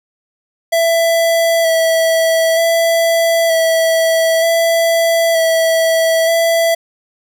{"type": "tone with vibrato", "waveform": "square", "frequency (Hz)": 659.3, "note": "E5", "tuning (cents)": 0, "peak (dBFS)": -11, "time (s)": [0.72, 6.75], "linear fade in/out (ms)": 10, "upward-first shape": "square", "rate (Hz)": 0.54, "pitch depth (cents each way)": 15, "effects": []}